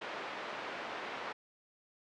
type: band-pass noise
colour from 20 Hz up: pink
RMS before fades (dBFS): -42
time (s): 0.01-1.33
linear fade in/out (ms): 10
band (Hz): 480 to 2500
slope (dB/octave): 12
effects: low-pass 6000 Hz 12 dB/octave